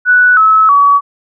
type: tone with pitch steps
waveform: sine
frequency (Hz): 1480 / 1295.9 / 1134.7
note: F#6 / E6 / C#6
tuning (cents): 0 / -30 / +40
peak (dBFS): -4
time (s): 0.05-1.01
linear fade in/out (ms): 50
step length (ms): 320
effects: none